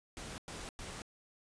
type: noise bursts at uneven times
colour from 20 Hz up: pink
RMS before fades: -45 dBFS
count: 3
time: 0.17-0.38 / 0.48-0.69 / 0.79-1.02 s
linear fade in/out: 0 ms
effects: resampled to 22050 Hz